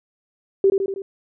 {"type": "tone with echo", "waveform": "sine", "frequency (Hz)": 389.9, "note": "G4", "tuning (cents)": -9, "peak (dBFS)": -11, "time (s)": [0.64, 0.7], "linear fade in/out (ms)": 2, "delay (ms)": 80, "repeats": 4, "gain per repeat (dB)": -4, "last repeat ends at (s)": 1.02, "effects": []}